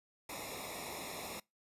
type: noise with comb filter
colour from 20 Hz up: pink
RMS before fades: -44 dBFS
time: 0.29-1.4 s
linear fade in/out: 5 ms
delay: 0.65 ms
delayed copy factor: -1
effects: noise-tail reverb RT60 0.2 s tail -23 dB re dry + resampled to 32000 Hz